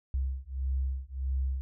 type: beating tone pair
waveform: sine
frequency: 65.4 / 67 Hz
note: C2 / C2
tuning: 0 / +42 cents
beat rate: 1.6 Hz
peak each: -32 / -32 dBFS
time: 0.14-1.61 s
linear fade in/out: 0 ms
effects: none